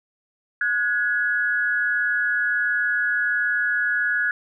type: tone pair together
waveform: sine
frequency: 1457.6 / 1679 Hz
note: F#6 / G#6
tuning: -26 / +18 cents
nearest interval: major second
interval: 244 cents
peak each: -22 dBFS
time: 0.61-4.31 s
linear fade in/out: 2 ms
effects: none